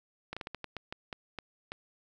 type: slowing click train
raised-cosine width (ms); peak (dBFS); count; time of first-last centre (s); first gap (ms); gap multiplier
0.3; -22; 11; 0.33-1.719; 36; 1.28
effects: none